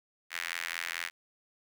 sawtooth tone with high-pass filter, 84.6 Hz, E2, 45 cents sharp, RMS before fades -37 dBFS, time 0.3-1.11 s, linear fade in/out 50 ms, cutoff 1900 Hz, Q 2.5, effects none

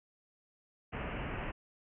pink low-pass noise, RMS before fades -39 dBFS, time 0.92-1.52 s, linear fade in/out 20 ms, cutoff 2900 Hz, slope 96 dB/octave, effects none

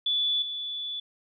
sine tone with level steps, 3456 Hz, A7, 32 cents flat, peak -23 / -31 dBFS, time 0.06-1 s, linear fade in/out 5 ms, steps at 0.42 s, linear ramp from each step 2 ms, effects none

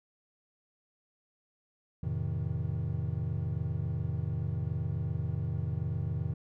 triangle chord, F dominant seventh, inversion none, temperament equal with one note detuned, 87.31 / 110 / 130.81 / 158.01 Hz, F2 / A2 / C3 / Eb3, 0 / 0 / 0 / +27 cents, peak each -34 dBFS, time 2.03-6.34 s, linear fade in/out 5 ms, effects none

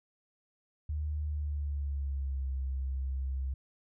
sine tone with pitch glide, 75.3 to 66.31 Hz, D2 to C2, +44 to +24 cents, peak -31 dBFS, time 0.89-3.54 s, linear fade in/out 5 ms, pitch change -220 cents, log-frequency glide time 1.25-2.49 s, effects none

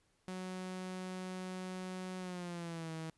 sawtooth tone with pitch glide, 184.9 to 160.96 Hz, F#3 to E3, -1 to -41 cents, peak -37 dBFS, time 0.28-3.1 s, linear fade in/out 0 ms, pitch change -240 cents, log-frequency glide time 2.19-2.92 s, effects pink hiss -75 dBFS RMS until 3.17 s + resampled to 24000 Hz

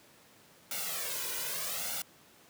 white noise with flanger, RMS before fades -36 dBFS, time 0.71-2.02 s, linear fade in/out 2 ms, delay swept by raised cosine 1.4 to 2.06 ms, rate 0.81 Hz, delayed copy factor +0.9, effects pink hiss -59 dBFS RMS until 2.49 s + high-pass 150 Hz 12 dB/octave

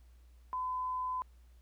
sine tone, 1013 Hz, B5, 44 cents sharp, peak -33 dBFS, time 0.53-1.22 s, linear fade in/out 0 ms, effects added 60 Hz sine -56 dBFS peak until 1.61 s + pink hiss -73 dBFS RMS until 1.61 s

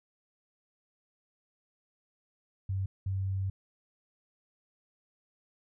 sine tone bursts at uneven times, 96.1 Hz, G2, 34 cents flat, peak -29 dBFS, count 2, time 2.69-2.86 / 3.06-3.5 s, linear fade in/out 5 ms, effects none

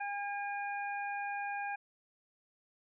harmonic tone, 810 Hz, G#5, 43 cents flat, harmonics 1 / 2 / 3, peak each -37 / -41 / -44 dBFS, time 0-1.76 s, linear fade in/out 10 ms, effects none

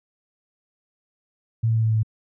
sine tone with pitch steps, 113.6 / 112.75 / 111.91 / 111.07 / 110.24 / 109.41 Hz, A#2 / A2 / A2 / A2 / A2 / A2, -44 / +43 / +30 / +17 / +4 / -9 cents, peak -17 dBFS, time 1.63-2.032 s, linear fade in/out 10 ms, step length 67 ms, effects none

